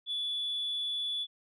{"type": "tone", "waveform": "sine", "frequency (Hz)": 3442, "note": "A7", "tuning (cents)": -39, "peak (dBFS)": -30, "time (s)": [0.06, 1.27], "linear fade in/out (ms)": 50, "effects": ["tanh soft clip ceiling -27 dBFS"]}